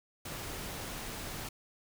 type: noise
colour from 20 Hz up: pink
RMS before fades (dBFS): -41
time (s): 0.25-1.49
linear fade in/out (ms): 5
effects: none